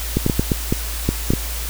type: clicks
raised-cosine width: 3 ms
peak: -3 dBFS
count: 9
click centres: 0.17 / 0.264 / 0.298 / 0.395 / 0.518 / 0.725 / 1.09 / 1.305 / 1.336 s
effects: added 56 Hz sine -25 dBFS peak until 1.69 s + white hiss -29 dBFS RMS until 1.69 s